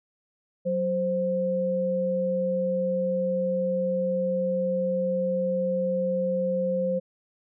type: tone pair together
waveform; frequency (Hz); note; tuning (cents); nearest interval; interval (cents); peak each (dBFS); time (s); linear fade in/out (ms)
sine; 185.16 / 523; F#3 / C5; +2 / -1; octave + tritone; 1797; -29 / -24; 0.65-7; 20
effects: none